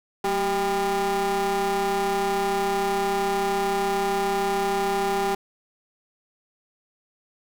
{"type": "ring-modulated tone", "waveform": "40% pulse", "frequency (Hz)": 203.2, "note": "G#3", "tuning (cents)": -38, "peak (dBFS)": -18, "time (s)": [0.24, 5.35], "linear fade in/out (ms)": 5, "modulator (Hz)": 593, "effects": []}